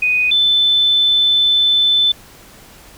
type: tone pair in turn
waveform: sine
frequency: 2489 / 3520 Hz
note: D#7 / A7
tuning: 0 / 0 cents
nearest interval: tritone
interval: 600 cents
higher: second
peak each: -12 / -10 dBFS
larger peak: second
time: 0.02-0.31 / 0.31-2.12 s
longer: second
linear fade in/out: 5 ms
effects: pink hiss -42 dBFS RMS until 2.97 s